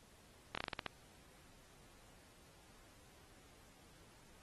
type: slowing click train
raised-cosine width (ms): 0.3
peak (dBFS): -23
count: 8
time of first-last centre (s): 0.55-0.863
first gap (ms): 25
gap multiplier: 1.19
effects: pink hiss -65 dBFS RMS until 4.42 s + AAC 32 kbps